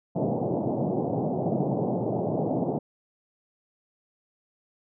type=band-pass noise; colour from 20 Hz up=pink; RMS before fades=-27 dBFS; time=0.15-2.79 s; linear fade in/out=10 ms; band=120 to 780 Hz; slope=48 dB/octave; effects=none

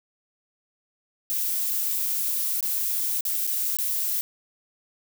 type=noise with dropouts; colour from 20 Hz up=violet; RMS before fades=-26 dBFS; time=1.3-4.21 s; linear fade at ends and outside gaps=0 ms; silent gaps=2.607-2.627 / 3.208-3.252 / 3.468-3.475 / 3.77-3.786 s; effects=none

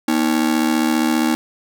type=ring-modulated tone; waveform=45% pulse; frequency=277.2 Hz; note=C#4; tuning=in tune; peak=-12 dBFS; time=0.08-1.35 s; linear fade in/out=0 ms; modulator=37.5 Hz; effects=none

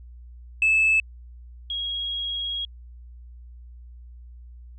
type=tone pair in turn; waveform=sine; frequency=2615 / 3294 Hz; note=E7 / G#7; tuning=-15 / -15 cents; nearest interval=major third; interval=400 cents; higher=second; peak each=-15 / -26 dBFS; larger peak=first; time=0.62-1 / 1.7-2.65 s; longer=second; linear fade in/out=2 ms; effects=tanh soft clip ceiling -13 dBFS + added 60 Hz sine -41 dBFS peak until 4.78 s

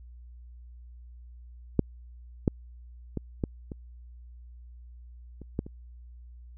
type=clicks; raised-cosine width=3 ms; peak=-8 / -9 / -18 / -14 / -24 / -30 / -15 / -28 dBFS; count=8; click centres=1.793 / 2.478 / 3.173 / 3.438 / 3.718 / 5.417 / 5.591 / 5.665 s; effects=added 60 Hz sine -45 dBFS peak until 6.57 s

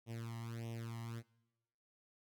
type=tone with flanger; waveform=sawtooth; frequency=115.4 Hz; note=A#2; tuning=17 cents flat; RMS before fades=-45 dBFS; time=0.06-1.23 s; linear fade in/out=50 ms; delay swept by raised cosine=0.33 to 1.01 ms; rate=1.6 Hz; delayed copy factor=+0.9; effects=noise-tail reverb RT60 1.0 s tail -22 dB re dry

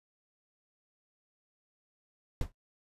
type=noise with exponential decay; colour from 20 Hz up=brown; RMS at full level=-27 dBFS; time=2.41-2.52 s; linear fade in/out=2 ms; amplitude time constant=23 ms; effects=noise-tail reverb RT60 0.1 s tail -17 dB re dry + resampled to 32000 Hz

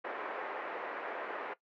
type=band-pass noise; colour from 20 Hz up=pink; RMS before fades=-40 dBFS; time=0.04-1.54 s; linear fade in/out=10 ms; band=400 to 2000 Hz; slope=24 dB/octave; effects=noise-tail reverb RT60 0.1 s tail -17 dB re dry + MP3 96 kbps

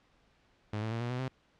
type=tone with pitch steps; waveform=sawtooth; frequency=106 / 110.5 / 115.19 / 120.09 / 125.19 / 130.5 Hz; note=G#2 / A2 / A#2 / B2 / B2 / C3; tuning=+36 / +8 / -20 / -48 / +24 / -4 cents; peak=-29 dBFS; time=0.73-1.282 s; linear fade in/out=5 ms; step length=92 ms; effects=pink hiss -68 dBFS RMS until 1.59 s + low-pass 4000 Hz 12 dB/octave

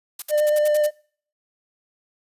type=noise bursts; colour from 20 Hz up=blue; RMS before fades=-29 dBFS; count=8; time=0.19-0.865 s; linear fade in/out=5 ms; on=31 ms; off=61 ms
type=tone with vibrato; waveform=triangle; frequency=600 Hz; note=D5; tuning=37 cents sharp; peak=-14 dBFS; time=0.29-0.91 s; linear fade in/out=50 ms; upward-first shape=square; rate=8.7 Hz; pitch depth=11 cents each way
effects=noise-tail reverb RT60 0.5 s tail -23 dB re dry + resampled to 32000 Hz

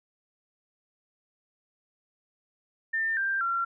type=tone with pitch steps; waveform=sine; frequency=1798 / 1582 / 1369 Hz; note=A6 / G6 / F6; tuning=+37 / +15 / -35 cents; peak=-25 dBFS; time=2.93-3.65 s; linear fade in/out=10 ms; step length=240 ms; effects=none

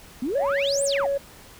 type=exponential two-way sweep; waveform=sine; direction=up then down; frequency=229.8 to 9530 to 630 Hz; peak=-23 dBFS; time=0.22-1.07 s; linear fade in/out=5 ms; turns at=0.84 s
type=tone; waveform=sine; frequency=558 Hz; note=C#5; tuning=11 cents sharp; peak=-20 dBFS; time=0.35-1.18 s; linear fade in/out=10 ms
effects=tanh soft clip ceiling -17 dBFS + pink hiss -47 dBFS RMS until 1.59 s

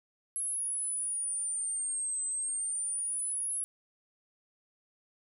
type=exponential two-way sweep; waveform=sine; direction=down then up; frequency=10840 to 8130 to 10840 Hz; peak=-31 dBFS; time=0.36-3.64 s; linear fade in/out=0 ms; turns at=2.25 s; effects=none

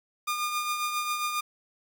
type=tone with tremolo; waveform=sawtooth; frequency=1212 Hz; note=D#6; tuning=46 cents flat; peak=-22 dBFS; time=0.27-1.41 s; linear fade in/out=10 ms; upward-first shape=triangle; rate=7.4 Hz; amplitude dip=50%; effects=9-bit

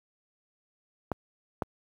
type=clicks; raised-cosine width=1 ms; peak=-14 dBFS; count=2; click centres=1.117 / 1.622 s; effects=high-pass 60 Hz 12 dB/octave + 9-bit

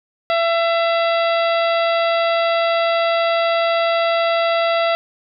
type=harmonic tone with a mistuned harmonic; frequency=671 Hz; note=E5; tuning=31 cents sharp; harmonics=1 / 2 / 3 / 4 / 5 / 6 / 7; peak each=-16 / -22 / -26 / -28 / -30 / -32 / -33 dBFS; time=0.3-4.95 s; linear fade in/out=0 ms; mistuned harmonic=6; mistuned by=-67 cents; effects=none

